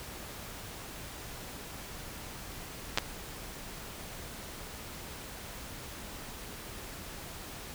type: clicks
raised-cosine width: 0.2 ms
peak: -9 dBFS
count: 2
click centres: 2.975 / 2.984 s
effects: pink hiss -44 dBFS RMS until 7.74 s